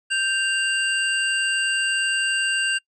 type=tone pair together; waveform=square; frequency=1568 / 2791 Hz; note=G6 / F7; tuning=0 / -2 cents; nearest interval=minor seventh; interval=998 cents; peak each=-24 / -23 dBFS; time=0.1-2.79 s; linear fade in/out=20 ms; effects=noise-tail reverb RT60 0.1 s tail -26 dB re dry + resampled to 22050 Hz